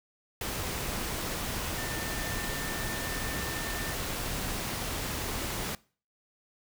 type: tone in noise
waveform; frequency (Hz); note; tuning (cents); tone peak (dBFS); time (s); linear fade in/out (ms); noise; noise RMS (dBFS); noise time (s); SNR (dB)
sine; 1795; A6; +34; -40; 1.78-3.93; 2; pink; -34; 0.41-5.75; -9
effects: noise-tail reverb RT60 0.4 s tail -22 dB re dry